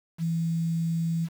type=tone with quantisation; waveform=sine; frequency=165.3 Hz; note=E3; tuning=5 cents sharp; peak=-24 dBFS; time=0.18-1.29 s; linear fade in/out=50 ms; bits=8; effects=none